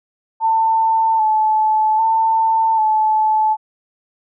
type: tone with vibrato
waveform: sine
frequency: 880 Hz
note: A5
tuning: in tune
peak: -12 dBFS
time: 0.4-3.57 s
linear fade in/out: 50 ms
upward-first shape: square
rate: 0.63 Hz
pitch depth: 27 cents each way
effects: none